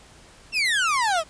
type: exponential sweep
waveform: 30% pulse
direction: down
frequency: 2769 to 607 Hz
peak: -17 dBFS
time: 0.52-1.24 s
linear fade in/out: 50 ms
effects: pink hiss -50 dBFS RMS until 1.29 s + resampled to 22050 Hz